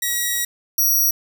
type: tone pair in turn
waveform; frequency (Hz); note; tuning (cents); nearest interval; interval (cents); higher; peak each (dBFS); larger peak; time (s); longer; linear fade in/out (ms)
5% pulse; 1913 / 5754; A#6 / F#8; +44 / -49; octave + perfect fifth; 1907; second; -9; neither; 0.02-0.45 / 0.78-1.11; first; 5
effects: 8-bit